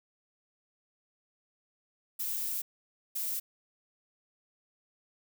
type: noise bursts at uneven times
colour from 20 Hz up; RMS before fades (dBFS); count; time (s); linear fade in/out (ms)
violet; -34; 2; 2.19-2.62 / 3.15-3.4; 10
effects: none